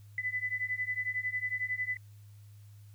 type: beating tone pair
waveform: sine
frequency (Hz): 1995 / 2006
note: B6 / B6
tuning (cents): +17 / +26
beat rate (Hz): 11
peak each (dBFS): -35 / -34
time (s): 0.18-1.97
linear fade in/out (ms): 2
effects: added 103 Hz sine -50 dBFS peak until 2.94 s + white hiss -68 dBFS RMS until 2.94 s

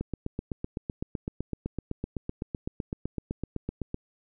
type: click train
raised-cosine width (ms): 3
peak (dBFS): -18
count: 32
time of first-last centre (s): 0.01-3.944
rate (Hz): 7.88
effects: none

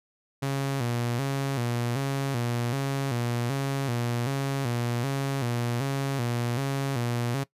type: tone with vibrato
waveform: sawtooth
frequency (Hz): 128.2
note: C3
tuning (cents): -35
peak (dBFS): -22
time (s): 0.42-7.44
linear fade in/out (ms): 10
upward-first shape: square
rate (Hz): 1.3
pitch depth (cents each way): 120
effects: noise-tail reverb RT60 0.1 s tail -20 dB re dry + resampled to 32000 Hz

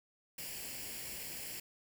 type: noise with comb filter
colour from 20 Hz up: white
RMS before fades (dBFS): -44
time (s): 0.38-1.6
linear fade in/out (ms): 5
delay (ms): 0.4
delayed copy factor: +0.65
effects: none

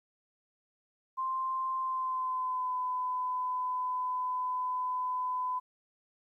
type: tone with pitch glide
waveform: sine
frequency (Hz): 1046.5 to 1006.8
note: C6 to B5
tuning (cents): 0 to +33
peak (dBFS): -30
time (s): 1.17-5.6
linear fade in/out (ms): 20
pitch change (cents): -67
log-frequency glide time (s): 1.78-2.75
effects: 12-bit

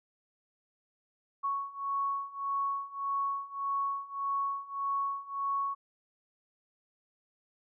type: beating tone pair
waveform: sine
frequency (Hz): 1108.7 / 1110.4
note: C#6 / C#6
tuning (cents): 0 / +3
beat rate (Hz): 1.7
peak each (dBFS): -35 / -33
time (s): 1.43-5.75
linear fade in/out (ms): 20
effects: none

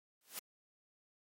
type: noise with exponential growth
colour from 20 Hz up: white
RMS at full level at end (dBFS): -40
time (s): 0.21-0.39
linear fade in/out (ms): 1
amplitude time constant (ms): 39
effects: high-pass 200 Hz 12 dB/octave + MP3 64 kbps

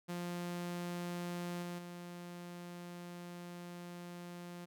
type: tone with level steps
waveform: sawtooth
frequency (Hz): 175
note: F3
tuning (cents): +4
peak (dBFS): -35 / -37 / -42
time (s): 0.08-4.66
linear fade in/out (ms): 20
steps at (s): 1.62 / 1.78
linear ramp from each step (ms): 10
effects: none

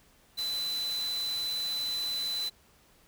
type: tone in noise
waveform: sine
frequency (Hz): 4010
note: B7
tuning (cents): +26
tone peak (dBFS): -30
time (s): 0.37-2.5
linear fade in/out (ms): 20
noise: white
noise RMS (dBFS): -42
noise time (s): 0.37-2.5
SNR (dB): +9
effects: pink hiss -62 dBFS RMS until 3.07 s

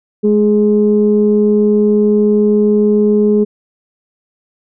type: tone pair together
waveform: sine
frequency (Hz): 210.7 / 418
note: G#3 / G#4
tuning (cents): +25 / +11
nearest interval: octave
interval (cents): 1186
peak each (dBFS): -10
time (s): 0.23-3.45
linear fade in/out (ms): 20
effects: tanh soft clip ceiling 0 dBFS

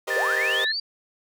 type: chord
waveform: sawtooth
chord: C minor seventh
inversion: second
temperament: equal with one note detuned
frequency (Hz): 392 / 474 / 523.3 / 622.3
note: G4 / Bb4 / C5 / Eb5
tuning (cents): 0 / +29 / 0 / 0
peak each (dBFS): -29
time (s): 0.07-0.65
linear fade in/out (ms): 10
type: tone with vibrato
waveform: sine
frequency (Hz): 1760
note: A6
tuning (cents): 0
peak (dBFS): -23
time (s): 0.1-0.72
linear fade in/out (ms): 5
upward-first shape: square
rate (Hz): 17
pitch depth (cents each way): 11
type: linear sweep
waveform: sine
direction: up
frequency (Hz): 410 to 4776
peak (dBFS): -25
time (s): 0.16-0.8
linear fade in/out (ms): 5
effects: none

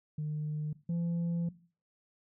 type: tone pair in turn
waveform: sine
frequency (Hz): 151.5 / 170.05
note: D#3 / F3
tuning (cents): -46 / -46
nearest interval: major second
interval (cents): 200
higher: second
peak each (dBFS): -31 / -27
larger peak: second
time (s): 0.18-0.73 / 0.89-1.49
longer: second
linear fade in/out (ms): 5
effects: noise-tail reverb RT60 0.4 s tail -18 dB re dry + tanh soft clip ceiling -29 dBFS

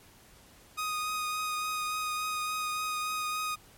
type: tone with vibrato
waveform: sawtooth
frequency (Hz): 1244.5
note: D#6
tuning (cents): 0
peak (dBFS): -27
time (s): 0.77-3.56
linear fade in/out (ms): 20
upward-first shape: triangle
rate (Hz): 3.5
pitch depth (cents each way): 15
effects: pink hiss -57 dBFS RMS until 3.77 s + MP3 64 kbps

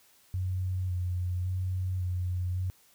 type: tone with vibrato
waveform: sine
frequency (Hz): 91.2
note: F#2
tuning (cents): -24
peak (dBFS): -28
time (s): 0.34-2.7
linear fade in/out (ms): 0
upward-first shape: square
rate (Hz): 0.9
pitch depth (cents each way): 22
effects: white hiss -62 dBFS RMS until 2.94 s

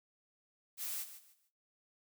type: noise with echo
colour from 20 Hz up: blue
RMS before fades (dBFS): -40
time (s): 0.77-1.06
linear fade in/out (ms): 50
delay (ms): 150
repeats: 3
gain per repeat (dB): -12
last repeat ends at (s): 1.51
effects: noise-tail reverb RT60 0.3 s tail -18 dB re dry

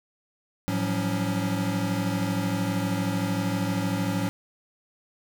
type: tone cluster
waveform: square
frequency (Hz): 108.7 / 174.5 / 187.4 / 280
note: A2 / F3 / F#3 / C#4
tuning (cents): -21 / -1 / +22 / +18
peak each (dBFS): -31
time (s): 0.68-4.29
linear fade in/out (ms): 0
effects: none

